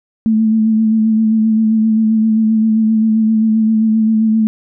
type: tone with vibrato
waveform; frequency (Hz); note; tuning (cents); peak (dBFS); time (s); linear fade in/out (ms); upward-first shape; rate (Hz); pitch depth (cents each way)
sine; 220; A3; 0; -9; 0.26-4.47; 0; sine; 7.6; 27
effects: none